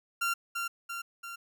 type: tone with echo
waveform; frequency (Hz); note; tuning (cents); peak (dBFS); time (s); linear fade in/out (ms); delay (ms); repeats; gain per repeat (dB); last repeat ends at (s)
30% pulse; 1381; F6; -20; -25; 0.21-0.34; 10; 340; 3; -4; 1.36
effects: none